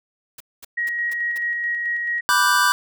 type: noise bursts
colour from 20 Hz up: white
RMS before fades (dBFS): -38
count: 5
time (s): 0.38-1.38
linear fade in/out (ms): 5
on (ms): 24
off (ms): 220
type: tone with tremolo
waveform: sine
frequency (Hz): 1895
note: A#6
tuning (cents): +28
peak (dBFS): -20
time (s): 0.77-2.21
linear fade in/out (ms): 10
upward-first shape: square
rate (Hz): 4.6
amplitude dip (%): 25
type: chord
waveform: square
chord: G major seventh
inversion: first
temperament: equal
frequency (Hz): 987.8 / 1174.7 / 1480 / 1568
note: B5 / D6 / F#6 / G6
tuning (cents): 0 / 0 / 0 / 0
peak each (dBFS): -22 / -21 / -23 / -20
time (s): 2.29-2.72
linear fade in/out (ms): 0
effects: none